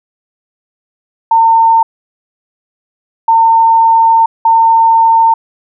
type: tone bursts at uneven times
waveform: sine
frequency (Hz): 907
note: A#5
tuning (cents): -48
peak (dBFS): -4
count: 3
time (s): 1.31-1.83 / 3.28-4.26 / 4.45-5.34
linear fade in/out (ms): 5
effects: none